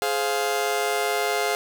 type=chord; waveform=sawtooth; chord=F minor; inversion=first; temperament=just; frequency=419.1 / 523.8 / 698.5 Hz; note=Ab4 / C5 / F5; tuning=+16 / +2 / 0 cents; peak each=-22 / -26 / -22 dBFS; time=0.02-1.55 s; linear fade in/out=0 ms; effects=none